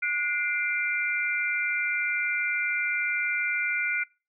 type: tone cluster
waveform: sine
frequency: 1453 / 2086 / 2366 Hz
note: F#6 / C7 / D7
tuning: -32 / -6 / +12 cents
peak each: -29 dBFS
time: 0.02-4.04 s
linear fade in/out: 10 ms
effects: noise-tail reverb RT60 0.3 s tail -24 dB re dry